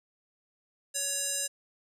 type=tone with band-pass filter; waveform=square; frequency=561 Hz; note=C#5; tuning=21 cents sharp; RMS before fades=-32 dBFS; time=0.94-1.48 s; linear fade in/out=20 ms; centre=8000 Hz; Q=2.9; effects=none